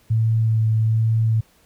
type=tone with vibrato; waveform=sine; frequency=111.3 Hz; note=A2; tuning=20 cents sharp; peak=-15 dBFS; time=0.1-1.41 s; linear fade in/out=10 ms; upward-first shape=sine; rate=1.2 Hz; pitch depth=15 cents each way; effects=pink hiss -57 dBFS RMS until 1.65 s